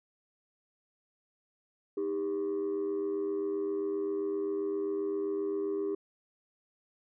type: tone pair together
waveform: sine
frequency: 311.1 / 398.7 Hz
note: D#4 / G4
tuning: 0 / +29 cents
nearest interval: major third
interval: 429 cents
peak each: -34 / -29 dBFS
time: 1.97-5.95 s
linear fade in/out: 5 ms
effects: tanh soft clip ceiling -27 dBFS